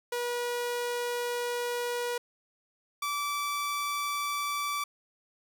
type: tone pair in turn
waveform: sawtooth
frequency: 483.3 / 1158.8 Hz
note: B4 / D6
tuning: -38 / -24 cents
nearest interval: octave + minor third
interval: 1514 cents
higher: second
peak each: -26 dBFS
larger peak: neither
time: 0.12-2.18 / 3.02-4.84 s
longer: first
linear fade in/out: 5 ms
effects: none